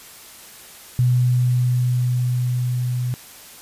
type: tone with level ramp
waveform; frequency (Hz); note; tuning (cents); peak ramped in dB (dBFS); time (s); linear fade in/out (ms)
sine; 124.3; B2; +12; -13 to -20; 0.99-3.14; 0
effects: white hiss -42 dBFS RMS until 3.61 s + resampled to 32000 Hz